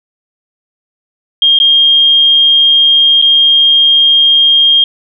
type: tone with dropouts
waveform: sine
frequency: 3223 Hz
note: G7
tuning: 47 cents sharp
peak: -4 dBFS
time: 1.42-4.84 s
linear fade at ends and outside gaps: 2 ms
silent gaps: 1.588-1.6 / 3.216-3.223 s
effects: none